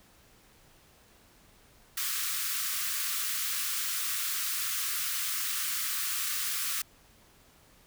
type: high-pass noise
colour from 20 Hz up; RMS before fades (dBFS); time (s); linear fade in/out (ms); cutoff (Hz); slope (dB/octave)
white; -32; 1.97-6.82; 5; 1100; 96
effects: pink hiss -60 dBFS RMS until 7.86 s